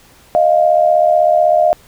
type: tone pair together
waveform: sine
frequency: 621 / 697 Hz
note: D#5 / F5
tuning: -3 / -4 cents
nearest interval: major second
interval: 199 cents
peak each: -11 dBFS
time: 0.35-1.73 s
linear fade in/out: 0 ms
effects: pink hiss -46 dBFS RMS until 1.87 s